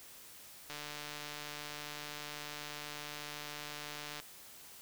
click train, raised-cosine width 0.2 ms, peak -26 dBFS, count 519, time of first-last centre 0.7-4.2 s, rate 148 Hz, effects white hiss -54 dBFS RMS until 4.81 s

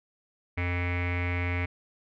square tone with low-pass filter, 88.3 Hz, F2, 20 cents sharp, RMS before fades -29 dBFS, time 0.57-1.66 s, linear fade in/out 10 ms, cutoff 2200 Hz, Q 9.3, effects none

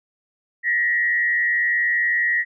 sine tone with frequency modulation, 1905 Hz, A#6, 37 cents sharp, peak -17 dBFS, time 0.63-2.45 s, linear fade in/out 50 ms, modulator 109 Hz, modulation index 0.68, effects none

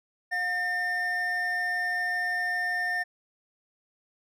triangle tone pair together, 718 / 1806.3 Hz, F5 / A6, +48 / +45 cents, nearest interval octave + major third, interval 1597 cents, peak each -32 / -25 dBFS, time 0.31-3.04 s, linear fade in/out 20 ms, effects none

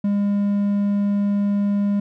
triangle tone, 202.6 Hz, G#3, 43 cents flat, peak -15 dBFS, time 0.04-2 s, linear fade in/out 5 ms, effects none

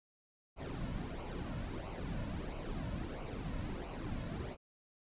brown noise with flanger, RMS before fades -41 dBFS, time 0.56-4.57 s, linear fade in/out 50 ms, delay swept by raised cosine 0.56 to 2.56 ms, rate 1.5 Hz, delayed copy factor -0.6, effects resampled to 8000 Hz

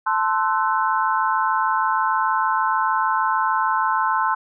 sine chord, F# half-diminished seventh, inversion first, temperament equal with one note detuned, 880 / 1046.5 / 1318.5 / 1505 Hz, A5 / C6 / E6 / F#6, 0 / 0 / 0 / +29 cents, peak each -22 / -21 / -25 / -26 dBFS, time 0.06-4.35 s, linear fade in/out 10 ms, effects none

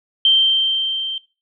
sine tone with level ramp, 3136 Hz, G7, in tune, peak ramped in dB -9 to -23 dBFS, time 0.25-1.18 s, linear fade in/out 2 ms, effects noise-tail reverb RT60 0.3 s tail -18 dB re dry

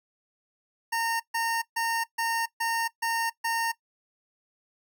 25% pulse tone bursts, 917 Hz, A#5, 29 cents flat, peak -22 dBFS, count 7, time 0.92-3.72 s, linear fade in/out 10 ms, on 280 ms, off 140 ms, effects noise-tail reverb RT60 0.1 s tail -18 dB re dry

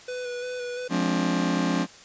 square tone with vibrato, 493.9 Hz, B4, in tune, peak -31 dBFS, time 0.08-0.88 s, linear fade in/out 5 ms, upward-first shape square, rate 2.9 Hz, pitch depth 17 cents each way
40% pulse chord, D half-diminished seventh, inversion first, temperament just, 176.2 / 211.4 / 264.3 / 293.7 Hz, F3 / Ab3 / C4 / D4, +16 / +31 / +18 / 0 cents, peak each -26 / -29 / -27 / -28 dBFS, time 0.89-1.87 s, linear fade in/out 50 ms
effects white hiss -48 dBFS RMS until 2.04 s + resampled to 16000 Hz

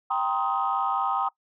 sine chord, C minor seventh, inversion second, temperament just, 784.9 / 941.9 / 1046.5 / 1255.8 Hz, G5 / Bb5 / C6 / Eb6, +2 / +18 / 0 / +16 cents, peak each -27 / -29 / -30 / -27 dBFS, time 0.1-1.29 s, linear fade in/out 10 ms, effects noise-tail reverb RT60 0.1 s tail -22 dB re dry + tanh soft clip ceiling -14 dBFS

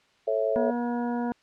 sine chord, A major, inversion none, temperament just, 440 / 550 / 660 Hz, A4 / C#5 / E5, 0 / -14 / +2 cents, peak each -28 / -27 / -27 dBFS, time 0.27-0.71 s, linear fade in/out 10 ms
harmonic tone, 240 Hz, B3, 49 cents flat, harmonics 1 / 2 / 3 / 4 / 6 / 7, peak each -27 / -35 / -35 / -37 / -44 / -48 dBFS, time 0.56-1.32 s, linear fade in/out 0 ms
effects white hiss -63 dBFS RMS until 1.42 s + low-pass 4000 Hz 12 dB/octave

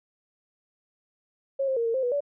sine tone with pitch steps, 545 / 529 / 464.8 / 457.9 / 525 / 489 / 573 Hz, C#5 / C5 / A#4 / A#4 / C5 / B4 / D5, -29 / +19 / -5 / -31 / +6 / -17 / -43 cents, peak -23 dBFS, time 1.59-2.206 s, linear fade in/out 10 ms, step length 88 ms, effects none

